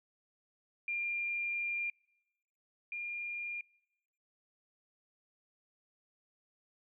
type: tone pair in turn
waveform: sine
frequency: 2396 / 2408 Hz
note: D7 / D7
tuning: +34 / +43 cents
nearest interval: unison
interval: 9 cents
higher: second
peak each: -33 / -37 dBFS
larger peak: first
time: 0.88-1.9 / 2.92-3.61 s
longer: first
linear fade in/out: 2 ms
effects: noise-tail reverb RT60 1.0 s tail -26 dB re dry